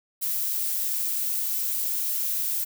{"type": "noise", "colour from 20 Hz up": "violet", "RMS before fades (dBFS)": -27, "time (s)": [0.21, 2.65], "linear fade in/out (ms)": 20, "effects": []}